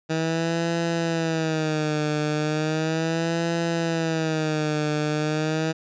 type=tone with vibrato; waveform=15% pulse; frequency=159.2 Hz; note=D#3; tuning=40 cents sharp; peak=-16 dBFS; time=0.09-5.73 s; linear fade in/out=20 ms; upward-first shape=sine; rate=0.36 Hz; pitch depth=94 cents each way; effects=resampled to 16000 Hz